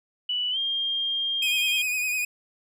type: tone with pitch glide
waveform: sine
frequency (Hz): 2960 to 3209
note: F#7 to G7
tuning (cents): 0 to +40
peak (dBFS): -24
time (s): 0.29-1.82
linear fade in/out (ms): 5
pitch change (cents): +140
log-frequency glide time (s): 0.51-0.58
type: tone with vibrato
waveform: 45% pulse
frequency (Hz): 2489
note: D#7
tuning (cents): 0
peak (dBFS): -24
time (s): 1.42-2.25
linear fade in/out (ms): 5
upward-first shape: triangle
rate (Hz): 9.9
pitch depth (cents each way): 47
effects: none